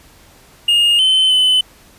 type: tone with pitch steps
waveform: triangle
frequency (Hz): 2841 / 3064 / 3026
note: F7 / G7 / F#7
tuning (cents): +29 / -40 / +38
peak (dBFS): -8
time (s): 0.68-1.61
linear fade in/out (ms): 5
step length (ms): 310
effects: pink hiss -46 dBFS RMS until 1.98 s + resampled to 32000 Hz